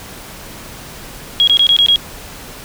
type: tone bursts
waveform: sine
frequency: 3300 Hz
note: G#7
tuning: 12 cents flat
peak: -7 dBFS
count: 6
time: 1.4-1.959 s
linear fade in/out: 0 ms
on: 74 ms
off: 23 ms
effects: pink hiss -33 dBFS RMS until 2.64 s